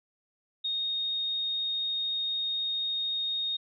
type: tone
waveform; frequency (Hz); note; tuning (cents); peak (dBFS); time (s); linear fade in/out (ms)
sine; 3713; A#7; -8; -28; 0.64-3.57; 10
effects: none